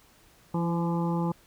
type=harmonic tone with a mistuned harmonic; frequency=170.2 Hz; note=F3; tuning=44 cents flat; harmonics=1 / 2 / 3 / 5 / 6 / 7; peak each=-26 / -33 / -37 / -35 / -39 / -44 dBFS; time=0.54-1.32 s; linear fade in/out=5 ms; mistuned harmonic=2; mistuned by=-23 cents; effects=pink hiss -59 dBFS RMS until 1.46 s